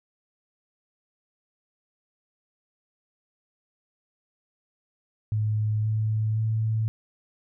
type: tone with pitch steps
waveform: sine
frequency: 107.3 / 108.86 / 110.44 Hz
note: A2 / A2 / A2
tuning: -43 / -18 / +7 cents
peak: -22 dBFS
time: 5.32-6.88 s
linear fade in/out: 0 ms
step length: 520 ms
effects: none